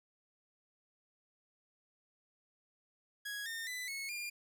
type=tone with pitch steps; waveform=sawtooth; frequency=1661.2 / 1822 / 1998.5 / 2192 / 2404 Hz; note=G#6 / A#6 / B6 / C#7 / D7; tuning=0 / -40 / +20 / -20 / +40 cents; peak=-36 dBFS; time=3.25-4.3 s; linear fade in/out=10 ms; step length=210 ms; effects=none